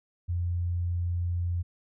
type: tone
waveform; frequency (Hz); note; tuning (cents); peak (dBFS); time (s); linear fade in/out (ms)
sine; 87.31; F2; 0; -26; 0.28-1.63; 20
effects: none